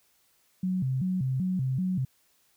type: tone with vibrato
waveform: sine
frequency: 155.56 Hz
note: D#3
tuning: in tune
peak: -25 dBFS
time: 0.63-2.05 s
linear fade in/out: 5 ms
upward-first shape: square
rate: 2.6 Hz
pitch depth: 300 cents each way
effects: white hiss -67 dBFS RMS until 2.56 s